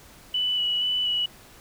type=tone with vibrato; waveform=sine; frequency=2960 Hz; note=F#7; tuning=in tune; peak=-22 dBFS; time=0.34-1.26 s; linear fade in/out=5 ms; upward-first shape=square; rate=2.1 Hz; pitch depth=13 cents each way; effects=pink hiss -50 dBFS RMS until 1.6 s